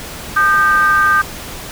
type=ring-modulated tone; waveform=triangle; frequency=174.61 Hz; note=F3; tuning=in tune; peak=-4 dBFS; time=0.36-1.22 s; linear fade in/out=10 ms; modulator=1390 Hz; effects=pink hiss -29 dBFS RMS until 1.71 s